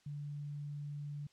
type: tone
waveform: sine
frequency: 145.6 Hz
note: D3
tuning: 15 cents flat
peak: -40 dBFS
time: 0.06-1.27 s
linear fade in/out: 5 ms
effects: white hiss -70 dBFS RMS until 1.32 s + low-pass 6000 Hz 12 dB/octave